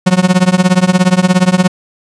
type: tone with tremolo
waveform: 45% pulse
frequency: 182.8 Hz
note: F#3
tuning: 21 cents flat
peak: -3 dBFS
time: 0.06-1.68 s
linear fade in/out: 10 ms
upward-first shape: triangle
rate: 17 Hz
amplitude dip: 100%
effects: resampled to 22050 Hz